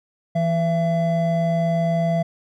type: tone pair together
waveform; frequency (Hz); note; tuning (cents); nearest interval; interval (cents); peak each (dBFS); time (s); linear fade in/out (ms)
triangle; 165.73 / 672; E3 / E5; +10 / +33; 2 octaves; 2423; -18 / -19; 0.35-2.23; 10
effects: none